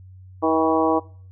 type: harmonic tone with a mistuned harmonic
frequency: 160 Hz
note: D#3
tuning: 49 cents sharp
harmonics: 2 / 3 / 4 / 5 / 6 / 7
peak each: -21 / -23 / -24 / -25 / -26 / -26 dBFS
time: 0.42-1 s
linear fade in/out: 20 ms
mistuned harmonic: 6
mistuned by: +26 cents
effects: noise-tail reverb RT60 0.5 s tail -22 dB re dry + added 93 Hz sine -41 dBFS peak until 1.31 s